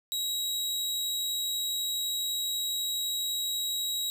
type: tone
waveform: sawtooth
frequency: 3839 Hz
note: B7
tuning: 50 cents flat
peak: -26 dBFS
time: 0.12-4.1 s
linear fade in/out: 0 ms
effects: none